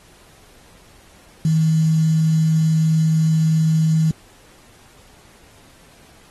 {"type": "tone with quantisation", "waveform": "sine", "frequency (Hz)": 159.2, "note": "D#3", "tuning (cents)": 40, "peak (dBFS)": -13, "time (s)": [1.45, 4.11], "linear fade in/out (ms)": 2, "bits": 6, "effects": ["pink hiss -50 dBFS RMS until 6.3 s", "AAC 32 kbps"]}